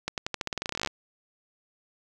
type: accelerating click train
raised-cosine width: 0.2 ms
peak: -12 dBFS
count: 20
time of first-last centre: 0.08-0.874 s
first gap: 98 ms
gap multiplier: 0.89
effects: none